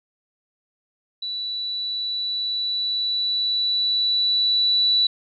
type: tone with level ramp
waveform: sine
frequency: 3951 Hz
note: B7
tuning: in tune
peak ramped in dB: -26 to -15 dBFS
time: 1.22-5.07 s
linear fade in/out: 5 ms
effects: none